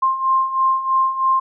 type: beating tone pair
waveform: sine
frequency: 1054 / 1057.1 Hz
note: C6 / C6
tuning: +12 / +17 cents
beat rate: 3.1 Hz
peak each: -21 / -16 dBFS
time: 0.02-1.4 s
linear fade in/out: 10 ms
effects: none